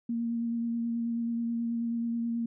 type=tone with vibrato; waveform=sine; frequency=232.9 Hz; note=A#3; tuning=1 cent flat; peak=-28 dBFS; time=0.09-2.46 s; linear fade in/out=5 ms; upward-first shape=sine; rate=9.3 Hz; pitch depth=15 cents each way; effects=none